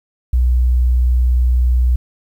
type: tone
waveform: sine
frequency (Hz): 61.74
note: B1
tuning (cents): 0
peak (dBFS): -10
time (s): 0.33-1.96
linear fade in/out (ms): 5
effects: 8-bit